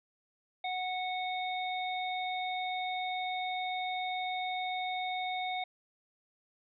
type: harmonic tone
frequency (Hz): 737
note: F#5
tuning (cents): -7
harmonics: 1 / 3 / 5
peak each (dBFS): -34 / -39 / -41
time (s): 0.64-5.64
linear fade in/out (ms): 5
effects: none